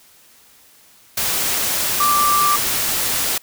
sine tone in noise, 1174.7 Hz, D6, in tune, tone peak -14 dBFS, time 2-2.56 s, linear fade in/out 5 ms, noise white, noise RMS -20 dBFS, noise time 1.17-3.38 s, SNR +3 dB, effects white hiss -50 dBFS RMS until 3.42 s

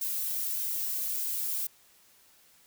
violet noise with flanger, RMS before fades -32 dBFS, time 0.01-1.67 s, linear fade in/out 5 ms, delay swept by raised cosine 1.9 to 2.58 ms, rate 1.6 Hz, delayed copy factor +0.6, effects white hiss -61 dBFS RMS until 2.66 s

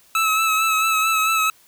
25% pulse tone with vibrato, 1300 Hz, E6, 24 cents flat, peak -13 dBFS, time 0.15-1.5 s, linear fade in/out 2 ms, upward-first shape sine, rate 4.5 Hz, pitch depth 29 cents each way, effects white hiss -54 dBFS RMS until 1.67 s

